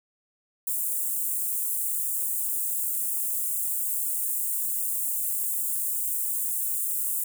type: high-pass noise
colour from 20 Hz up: white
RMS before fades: -28 dBFS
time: 0.67-7.24 s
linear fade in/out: 5 ms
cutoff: 7800 Hz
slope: 48 dB/octave
effects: none